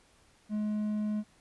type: tone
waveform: triangle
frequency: 211.5 Hz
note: G#3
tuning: 32 cents sharp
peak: -27 dBFS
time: 0.49-1.24 s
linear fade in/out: 50 ms
effects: pink hiss -64 dBFS RMS until 1.4 s + resampled to 24000 Hz